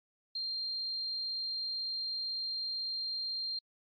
sine tone, 4186 Hz, C8, in tune, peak -34 dBFS, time 0.35-3.59 s, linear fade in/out 5 ms, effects AAC 32 kbps

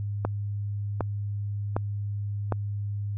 click train, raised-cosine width 1 ms, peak -12 dBFS, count 4, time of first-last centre 0.25-2.523 s, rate 1.32 Hz, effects added 102 Hz sine -28 dBFS peak until 3.17 s

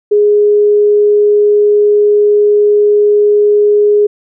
sine tone, 415.3 Hz, G#4, in tune, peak -5 dBFS, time 0.11-4.07 s, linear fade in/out 10 ms, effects none

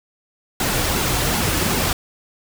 pink noise with flanger, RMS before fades -20 dBFS, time 0.6-1.93 s, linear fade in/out 2 ms, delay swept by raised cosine 1.6 to 5 ms, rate 2.6 Hz, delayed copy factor -0.5, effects none

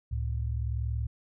sine tone pair together, 69.3 / 110.27 Hz, C#2 / A2, 0 / +4 cents, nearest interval minor sixth, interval 804 cents, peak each -30 / -32 dBFS, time 0.11-1.07 s, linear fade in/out 10 ms, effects none

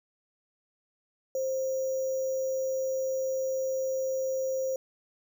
sine tone with sample-and-hold, 527 Hz, C5, 12 cents sharp, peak -27 dBFS, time 1.35-4.76 s, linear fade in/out 2 ms, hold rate 6300 Hz, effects none

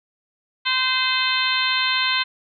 harmonic tone, 516 Hz, C5, 24 cents flat, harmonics 2 / 3 / 4 / 5 / 6 / 7 / 8, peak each -26 / -26 / -26 / -26 / -26 / -26 / -26 dBFS, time 0.65-2.24 s, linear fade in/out 20 ms, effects none

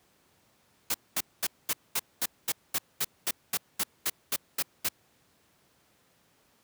white noise bursts, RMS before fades -28 dBFS, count 16, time 0.9-4.888 s, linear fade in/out 5 ms, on 43 ms, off 220 ms, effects pink hiss -66 dBFS RMS until 6.63 s + high-pass 100 Hz 12 dB/octave

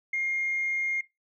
sine tone, 2128 Hz, C7, 29 cents sharp, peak -25 dBFS, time 0.13-1.01 s, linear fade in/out 5 ms, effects noise-tail reverb RT60 0.2 s tail -19 dB re dry + tanh soft clip ceiling -21 dBFS

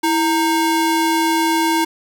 square ring-modulated tone, 626 Hz, D#5, 10 cents sharp, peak -12 dBFS, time 0.03-1.85 s, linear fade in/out 10 ms, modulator 298 Hz, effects none

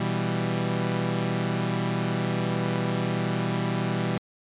sawtooth chord, E minor, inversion second, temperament equal, 123.47 / 164.81 / 196 Hz, B2 / E3 / G3, 0 / 0 / 0 cents, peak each -25 dBFS, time 0-4.18 s, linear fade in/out 5 ms, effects resampled to 8000 Hz

